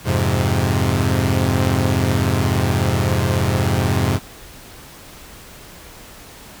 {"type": "chord", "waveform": "sawtooth", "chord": "F minor", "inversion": "none", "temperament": "equal", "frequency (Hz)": [87.31, 103.83, 130.81], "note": ["F2", "Ab2", "C3"], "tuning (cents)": [0, 0, 0], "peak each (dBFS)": -16, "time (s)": [0.04, 4.2], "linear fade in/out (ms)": 50, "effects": ["pink hiss -40 dBFS RMS until 6.6 s"]}